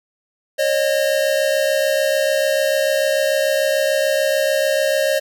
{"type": "tone pair together", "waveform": "square", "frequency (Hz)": [545.2, 612], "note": ["C#5", "D#5"], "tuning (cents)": [-29, -29], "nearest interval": "major second", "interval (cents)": 200, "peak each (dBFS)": -19, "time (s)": [0.58, 5.2], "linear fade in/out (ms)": 20, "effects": []}